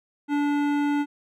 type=tone with hard clipping; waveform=sine; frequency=289.8 Hz; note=D4; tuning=23 cents flat; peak=-23 dBFS; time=0.28-1.06 s; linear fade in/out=50 ms; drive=15 dB; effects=none